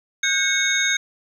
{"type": "tone cluster", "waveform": "sine", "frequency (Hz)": [1480, 1599, 2201, 3711, 6430], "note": ["F#6", "G6", "C#7", "A#7", "G8"], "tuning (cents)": [0, 34, -13, -9, 43], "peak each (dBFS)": [-29, -24, -23, -23, -24], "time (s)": [0.23, 0.97], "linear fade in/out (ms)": 5, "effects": ["8-bit"]}